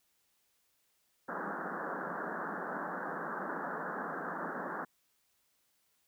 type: band-pass noise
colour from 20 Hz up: white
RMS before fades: -39 dBFS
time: 1.28-4.85 s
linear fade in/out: 10 ms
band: 160 to 1700 Hz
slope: 96 dB/octave
effects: white hiss -75 dBFS RMS until 6.07 s